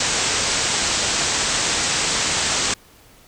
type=low-pass noise; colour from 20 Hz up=white; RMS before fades=-21 dBFS; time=0-2.74 s; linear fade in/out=5 ms; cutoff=8300 Hz; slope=96 dB/octave; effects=pink hiss -50 dBFS RMS until 3.27 s